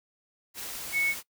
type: tone in noise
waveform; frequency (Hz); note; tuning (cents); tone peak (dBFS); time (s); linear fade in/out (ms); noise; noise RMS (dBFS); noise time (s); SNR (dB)
sine; 2209; C#7; -7; -23; 0.92-1.15; 50; white; -38; 0.54-1.23; +12
effects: noise-tail reverb RT60 0.1 s tail -20 dB re dry